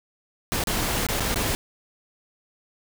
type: noise with dropouts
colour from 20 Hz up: pink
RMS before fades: -25 dBFS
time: 0.52-1.55 s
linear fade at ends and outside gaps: 0 ms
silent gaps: 0.638-0.672 / 1.067-1.087 / 1.198-1.205 / 1.343-1.359 s
effects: none